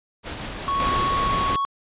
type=noise with tremolo; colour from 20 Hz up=pink; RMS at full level=-31 dBFS; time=0.23-1.05 s; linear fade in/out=50 ms; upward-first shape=triangle; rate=5.7 Hz; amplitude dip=25%
type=tone; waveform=triangle; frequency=1108.7 Hz; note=C#6; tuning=in tune; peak=-19 dBFS; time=0.68-1.65 s; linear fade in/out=0 ms
type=noise; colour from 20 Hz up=pink; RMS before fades=-26 dBFS; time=0.8-1.56 s; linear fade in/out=0 ms
effects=resampled to 8000 Hz